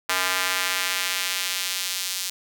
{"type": "tone with high-pass filter sweep", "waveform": "square", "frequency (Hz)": 92.5, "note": "F#2", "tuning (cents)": 0, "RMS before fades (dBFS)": -26, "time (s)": [0.09, 2.3], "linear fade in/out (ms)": 5, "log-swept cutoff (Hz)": [1300, 4400], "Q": 0.91, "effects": []}